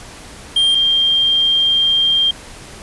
triangle / sine tone pair in turn, 3191 / 3191 Hz, G7 / G7, +30 / +30 cents, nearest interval unison, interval 0 cents, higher neither, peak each -9 / -11 dBFS, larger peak first, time 0.56-0.75 / 0.75-2.31 s, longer second, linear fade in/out 5 ms, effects pink hiss -36 dBFS RMS until 2.82 s + resampled to 24000 Hz

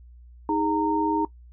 sine tone cluster, 313.6 / 410.5 / 921 Hz, D#4 / G#4 / A#5, +14 / -20 / -21 cents, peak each -24 / -30 / -24 dBFS, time 0.49-1.25 s, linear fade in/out 2 ms, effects noise-tail reverb RT60 0.1 s tail -19 dB re dry + added 60 Hz sine -45 dBFS peak until 1.52 s

